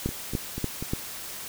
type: two click trains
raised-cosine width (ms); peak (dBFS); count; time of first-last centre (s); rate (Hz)
3; -19 / -13; 4 / 4; 0.09-0.825 / 0.06-0.935; 4.08 / 3.43
effects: white hiss -38 dBFS RMS until 1.48 s